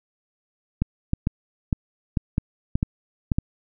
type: clicks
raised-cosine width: 5 ms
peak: -8 dBFS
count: 10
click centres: 0.82 / 1.134 / 1.271 / 1.728 / 2.172 / 2.381 / 2.755 / 2.829 / 3.318 / 3.385 s
effects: none